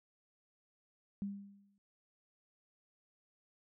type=tone with exponential decay; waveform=sine; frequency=200 Hz; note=G3; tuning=35 cents sharp; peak=-34 dBFS; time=1.22-1.78 s; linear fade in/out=0 ms; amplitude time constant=120 ms; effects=none